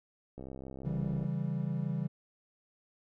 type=click train; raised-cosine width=2 ms; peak=-31 dBFS; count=58; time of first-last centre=0.38-1.242 s; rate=66.1 Hz
type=chord; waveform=triangle; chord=C# diminished; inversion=none; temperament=equal; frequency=138.59 / 164.81 / 196 Hz; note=C#3 / E3 / G3; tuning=0 / 0 / 0 cents; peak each=-33 / -33 / -35 dBFS; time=0.84-2.08 s; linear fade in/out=20 ms
effects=none